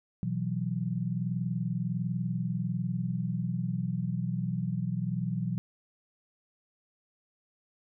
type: chord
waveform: sine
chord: B suspended fourth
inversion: none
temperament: equal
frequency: 123.47 / 164.81 / 185 Hz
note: B2 / E3 / F#3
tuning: 0 / 0 / 0 cents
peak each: -33 dBFS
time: 0.23-5.58 s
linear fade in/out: 0 ms
effects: none